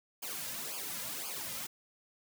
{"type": "noise with flanger", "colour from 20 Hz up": "white", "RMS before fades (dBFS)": -40, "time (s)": [0.22, 1.67], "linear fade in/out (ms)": 10, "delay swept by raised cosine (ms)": [0.52, 2.72], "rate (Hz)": 1.9, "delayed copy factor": -0.9, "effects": []}